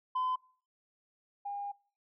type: tone pair in turn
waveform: sine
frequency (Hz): 1019 / 808.8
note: C6 / G#5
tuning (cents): -46 / -46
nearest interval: major third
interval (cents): 400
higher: first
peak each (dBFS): -27 / -35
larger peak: first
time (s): 0.15-0.36 / 1.45-1.72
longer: second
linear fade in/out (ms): 10
effects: noise-tail reverb RT60 0.5 s tail -26 dB re dry + tanh soft clip ceiling -27 dBFS